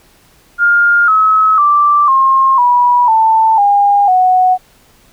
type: tone with pitch steps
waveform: sine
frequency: 1410 / 1285.5 / 1172 / 1068.6 / 974.2 / 888.2 / 809.8 / 738.3 Hz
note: F6 / E6 / D6 / C6 / B5 / A5 / G#5 / F#5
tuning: +16 / -44 / -4 / +36 / -24 / +16 / -44 / -4 cents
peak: -6 dBFS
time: 0.58-4.58 s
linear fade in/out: 50 ms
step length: 500 ms
effects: pink hiss -48 dBFS RMS until 5.12 s